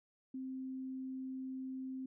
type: tone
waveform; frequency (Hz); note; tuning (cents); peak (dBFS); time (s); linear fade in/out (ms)
sine; 261.6; C4; 0; -40; 0.34-2.06; 5
effects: none